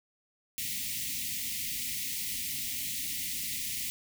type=band-stop noise; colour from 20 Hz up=white; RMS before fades=-35 dBFS; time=0.58-3.9 s; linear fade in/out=0 ms; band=290 to 1900 Hz; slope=96 dB/octave; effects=none